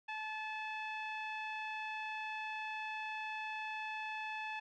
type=tone with low-pass filter; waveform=sawtooth; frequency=866 Hz; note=A5; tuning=28 cents flat; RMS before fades=-42 dBFS; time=0.08-4.6 s; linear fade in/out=10 ms; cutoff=2600 Hz; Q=2.8; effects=none